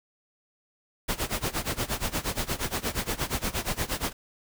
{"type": "noise with tremolo", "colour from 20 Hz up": "pink", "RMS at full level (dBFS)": -27, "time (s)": [1.08, 4.13], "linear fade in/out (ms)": 10, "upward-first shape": "sine", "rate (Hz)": 8.5, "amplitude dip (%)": 90, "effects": []}